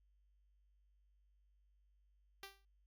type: tone with exponential decay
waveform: 5% pulse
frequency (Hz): 392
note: G4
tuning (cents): 0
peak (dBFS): -35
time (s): 2.43-2.65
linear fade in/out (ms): 1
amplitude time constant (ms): 47
effects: added 50 Hz sine -70 dBFS peak until 2.86 s